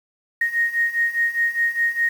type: beating tone pair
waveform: sine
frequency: 1862 / 1866.9 Hz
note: A#6 / A#6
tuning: -2 / +2 cents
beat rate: 4.9 Hz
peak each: -23 / -20 dBFS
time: 0.41-2.09 s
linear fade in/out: 5 ms
effects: 7-bit